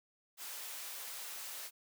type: high-pass noise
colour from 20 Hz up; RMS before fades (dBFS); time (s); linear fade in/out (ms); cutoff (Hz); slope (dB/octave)
white; -45; 0.37-1.71; 50; 590; 12
effects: none